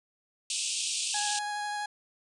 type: band-pass noise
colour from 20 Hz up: white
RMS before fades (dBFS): -32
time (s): 0.5-1.39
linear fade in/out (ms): 2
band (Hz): 2500 to 9300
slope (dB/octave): 96
type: tone with vibrato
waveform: 30% pulse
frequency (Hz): 830.6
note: G#5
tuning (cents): 0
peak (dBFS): -29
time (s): 1.14-1.86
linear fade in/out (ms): 5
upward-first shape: triangle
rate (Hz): 12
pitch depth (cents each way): 12
effects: resampled to 24000 Hz